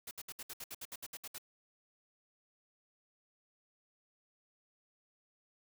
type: noise bursts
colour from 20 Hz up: white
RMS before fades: -45 dBFS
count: 13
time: 0.07-1.383 s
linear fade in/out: 5 ms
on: 41 ms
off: 65 ms
effects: none